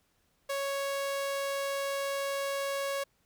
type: tone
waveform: sawtooth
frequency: 554.4 Hz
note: C#5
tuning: in tune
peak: -27 dBFS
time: 0.49-3.04 s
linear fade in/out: 10 ms
effects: pink hiss -72 dBFS RMS until 3.25 s